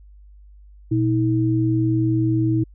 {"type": "tone pair together", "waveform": "sine", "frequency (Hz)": [119.98, 320.3], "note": ["B2", "E4"], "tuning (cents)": [-50, -50], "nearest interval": "octave + perfect fourth", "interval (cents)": 1700, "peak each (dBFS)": -19, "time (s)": [0.91, 2.64], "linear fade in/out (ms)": 10, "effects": ["added 50 Hz sine -43 dBFS peak until 2.74 s"]}